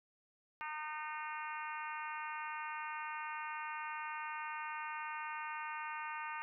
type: harmonic tone with a mistuned harmonic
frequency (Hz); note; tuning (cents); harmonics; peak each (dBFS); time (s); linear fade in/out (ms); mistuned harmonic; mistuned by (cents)
305.5; D#4; -32; 3 / 4 / 5 / 6 / 7 / 8 / 9; -44 / -46 / -48 / -50 / -51 / -52 / -53; 0.61-6.42; 0; 7; +16
effects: none